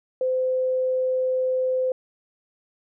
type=tone; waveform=sine; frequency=514 Hz; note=C5; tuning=31 cents flat; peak=-20 dBFS; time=0.21-1.92 s; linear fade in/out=2 ms; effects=none